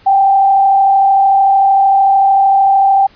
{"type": "tone with frequency modulation", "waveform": "sine", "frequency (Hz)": 784, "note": "G5", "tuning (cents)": 0, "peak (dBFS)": -6, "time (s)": [0.06, 3.07], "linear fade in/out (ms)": 10, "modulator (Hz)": 33.3, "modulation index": 0.49, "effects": ["pink hiss -46 dBFS RMS until 3.15 s", "resampled to 11025 Hz"]}